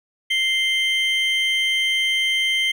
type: tone pair together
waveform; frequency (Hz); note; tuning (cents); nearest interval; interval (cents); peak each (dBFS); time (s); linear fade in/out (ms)
triangle; 2092 / 3130; C7 / G7; -1 / -3; perfect fifth; 698; -19; 0.3-2.72; 10
effects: none